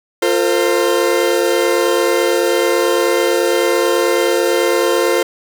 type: chord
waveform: 40% pulse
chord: F suspended fourth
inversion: none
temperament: equal with one note detuned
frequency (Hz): 349.2 / 454.2 / 523.3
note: F4 / Bb4 / C5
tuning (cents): 0 / -45 / 0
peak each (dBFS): -16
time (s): 0.22-5.23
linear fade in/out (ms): 5
effects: none